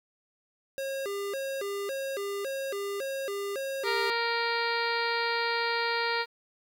square tone with vibrato, 466.2 Hz, A#4, in tune, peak -32 dBFS, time 0.78-4.1 s, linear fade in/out 0 ms, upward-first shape square, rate 1.8 Hz, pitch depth 260 cents each way
harmonic tone, 466.2 Hz, A#4, in tune, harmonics 1 / 2 / 3 / 4 / 5 / 6 / 7 / 8 / 9 / 10, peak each -33 / -32 / -34 / -34 / -36 / -43 / -44 / -42 / -37 / -40 dBFS, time 3.83-6.26 s, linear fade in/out 50 ms
effects 10-bit

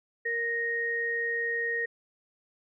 sine tone pair together, 466.2 / 1864.7 Hz, A#4 / A#6, 0 / 0 cents, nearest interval 2 octaves, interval 2400 cents, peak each -34 / -28 dBFS, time 0.25-1.86 s, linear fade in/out 10 ms, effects none

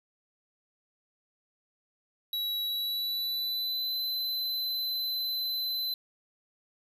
square tone with pitch glide, 3900 to 4038 Hz, B7 to B7, -23 to +38 cents, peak -30 dBFS, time 2.33-5.94 s, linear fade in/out 2 ms, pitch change +61 cents, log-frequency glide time 2.64-3.99 s, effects none

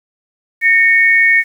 sine tone pair together, 1836.9 / 2217 Hz, A#6 / C#7, -26 / 0 cents, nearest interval minor third, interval 326 cents, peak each -10 dBFS, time 0.61-1.44 s, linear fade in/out 50 ms, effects 7-bit

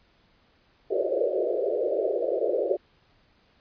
white band-pass noise, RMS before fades -26 dBFS, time 0.9-2.77 s, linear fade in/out 10 ms, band 350 to 630 Hz, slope 96 dB/octave, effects pink hiss -63 dBFS RMS until 3.6 s + resampled to 11025 Hz

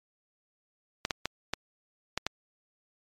clicks, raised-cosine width 0.2 ms, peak -11 dBFS, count 6, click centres 1.051 / 1.108 / 1.256 / 1.536 / 2.176 / 2.266 s, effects MP3 96 kbps

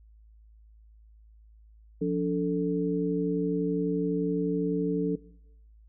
sine tone cluster, 176 / 287.8 / 441.9 Hz, F3 / D4 / A4, +14 / -35 / +7 cents, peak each -29 dBFS, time 2.01-5.16 s, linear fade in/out 10 ms, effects noise-tail reverb RT60 0.8 s tail -20 dB re dry + added 54 Hz sine -52 dBFS peak until 5.88 s

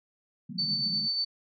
white band-pass noise, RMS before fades -39 dBFS, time 0.49-1.08 s, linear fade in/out 10 ms, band 140 to 240 Hz, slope 96 dB/octave
sine tone with tremolo, 4529 Hz, C#8, 36 cents sharp, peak -25 dBFS, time 0.58-1.25 s, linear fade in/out 10 ms, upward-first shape sine, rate 8.4 Hz, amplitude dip 35%
effects none

